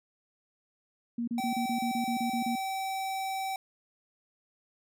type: tone bursts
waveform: sine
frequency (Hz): 235.8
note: A#3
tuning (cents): +20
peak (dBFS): -29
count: 11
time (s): 1.18-2.556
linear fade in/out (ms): 5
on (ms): 96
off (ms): 32
type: tone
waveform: square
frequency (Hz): 770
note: G5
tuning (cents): -31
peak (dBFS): -32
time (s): 1.38-3.56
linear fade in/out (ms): 2
effects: none